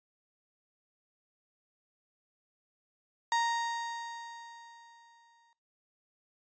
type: tone with exponential decay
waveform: 35% pulse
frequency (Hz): 932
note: A#5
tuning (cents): -1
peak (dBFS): -24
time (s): 3.32-5.53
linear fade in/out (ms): 1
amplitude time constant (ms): 480
effects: noise-tail reverb RT60 0.3 s tail -23 dB re dry + resampled to 16000 Hz